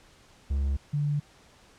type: tone pair in turn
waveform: triangle / sine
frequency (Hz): 69.3 / 146.12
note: C#2 / D3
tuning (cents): 0 / -8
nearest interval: octave + minor second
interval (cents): 1292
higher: second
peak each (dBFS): -22 / -24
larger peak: first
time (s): 0.5-0.77 / 0.93-1.2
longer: neither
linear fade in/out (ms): 10
effects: pink hiss -57 dBFS RMS until 1.78 s + low-pass 8000 Hz 12 dB/octave